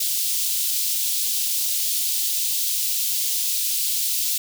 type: high-pass noise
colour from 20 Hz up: white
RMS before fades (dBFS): -23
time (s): 0-4.38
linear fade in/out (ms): 5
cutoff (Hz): 3200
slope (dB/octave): 24
effects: none